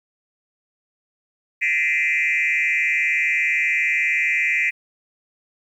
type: tone with frequency modulation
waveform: sine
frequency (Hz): 2211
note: C#7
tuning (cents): -5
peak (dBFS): -16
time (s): 1.61-4.71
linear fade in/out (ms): 20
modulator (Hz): 153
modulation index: 2.1
effects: tanh soft clip ceiling -13 dBFS + 9-bit